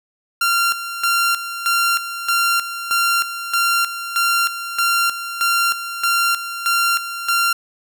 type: tone with tremolo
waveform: sawtooth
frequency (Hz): 1381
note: F6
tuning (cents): -20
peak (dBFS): -11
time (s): 0.41-7.53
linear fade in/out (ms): 5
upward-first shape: square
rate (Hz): 1.6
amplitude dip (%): 70
effects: none